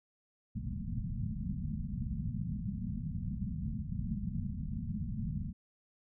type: low-pass noise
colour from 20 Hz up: white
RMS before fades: -37 dBFS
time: 0.55-5.53 s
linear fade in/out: 20 ms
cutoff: 230 Hz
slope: 96 dB/octave
effects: none